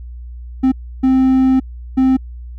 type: tone bursts at uneven times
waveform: triangle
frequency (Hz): 261.6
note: C4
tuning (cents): 0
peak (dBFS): -7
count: 3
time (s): 0.63-0.72 / 1.03-1.6 / 1.97-2.17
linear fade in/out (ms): 10
effects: added 60 Hz sine -28 dBFS peak until 2.58 s